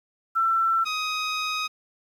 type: tone pair in turn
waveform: sine / 15% pulse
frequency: 1341 / 1255.5 Hz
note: E6 / D#6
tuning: +29 / +15 cents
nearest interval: minor second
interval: 114 cents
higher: first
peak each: -19 dBFS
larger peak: neither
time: 0.35-0.85 / 0.85-1.68 s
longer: second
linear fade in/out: 20 ms
effects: low-pass 7000 Hz 12 dB/octave + 9-bit